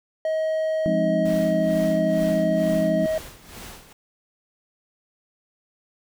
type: tone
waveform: triangle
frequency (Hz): 633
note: D#5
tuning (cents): +30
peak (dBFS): -19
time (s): 0.25-3.18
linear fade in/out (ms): 2
type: chord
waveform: sine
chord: F minor seventh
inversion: none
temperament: equal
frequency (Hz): 174.61 / 207.7 / 261.6 / 311.1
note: F3 / Ab3 / C4 / Eb4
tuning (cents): 0 / 0 / 0 / 0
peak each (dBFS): -25 / -26 / -29 / -27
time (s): 0.86-3.06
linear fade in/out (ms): 0
type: noise with tremolo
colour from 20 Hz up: pink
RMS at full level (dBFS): -38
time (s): 1.25-3.93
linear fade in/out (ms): 5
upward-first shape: sine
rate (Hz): 2.2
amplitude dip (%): 75
effects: none